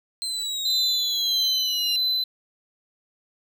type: exponential sweep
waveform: 35% pulse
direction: down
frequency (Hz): 4133 to 2794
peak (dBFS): -25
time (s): 0.22-1.96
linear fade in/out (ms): 0
type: tone with tremolo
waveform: triangle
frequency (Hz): 4031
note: B7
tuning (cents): +35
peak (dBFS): -19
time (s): 0.65-2.24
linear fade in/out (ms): 5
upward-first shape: sine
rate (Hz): 1.6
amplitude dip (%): 40
effects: none